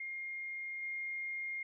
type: tone with level steps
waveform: sine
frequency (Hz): 2127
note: C7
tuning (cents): +28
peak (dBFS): -39 / -37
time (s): 0-1.63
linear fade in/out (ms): 5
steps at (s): 0.82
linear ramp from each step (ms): 10
effects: none